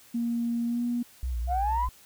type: tone with pitch glide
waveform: sine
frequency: 234.8 to 240.3 Hz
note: A#3 to B3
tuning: +13 to -47 cents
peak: -25 dBFS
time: 0.14-1.03 s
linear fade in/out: 10 ms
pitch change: +40 cents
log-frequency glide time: 0.65-0.83 s
type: tone with vibrato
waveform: sine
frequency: 60.6 Hz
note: B1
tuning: 32 cents flat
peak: -27 dBFS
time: 1.23-1.89 s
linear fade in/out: 0 ms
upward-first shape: sine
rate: 4.5 Hz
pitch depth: 87 cents each way
type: exponential sweep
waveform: sine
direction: up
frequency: 683 to 1046.5 Hz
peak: -24 dBFS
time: 1.47-1.89 s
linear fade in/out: 50 ms
effects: tanh soft clip ceiling -18 dBFS + white hiss -55 dBFS RMS until 2.05 s